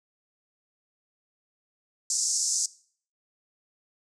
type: band-pass noise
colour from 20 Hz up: white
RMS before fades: -27 dBFS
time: 2.1-2.66 s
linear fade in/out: 2 ms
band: 5300 to 8100 Hz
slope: 48 dB/octave
effects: noise-tail reverb RT60 0.5 s tail -20 dB re dry